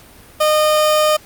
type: tone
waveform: 30% pulse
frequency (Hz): 612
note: D#5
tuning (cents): -29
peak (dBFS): -9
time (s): 0.4-1.17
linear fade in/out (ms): 10
effects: pink hiss -43 dBFS RMS until 1.25 s + Opus 48 kbps